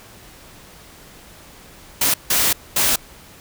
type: noise bursts at uneven times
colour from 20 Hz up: white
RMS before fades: -17 dBFS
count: 3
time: 2.01-2.14 / 2.3-2.53 / 2.76-2.96 s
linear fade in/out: 5 ms
effects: pink hiss -44 dBFS RMS until 3.4 s